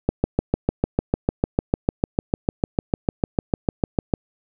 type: click train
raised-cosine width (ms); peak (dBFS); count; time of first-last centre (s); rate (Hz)
2; -4; 28; 0.09-4.138; 6.67
effects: none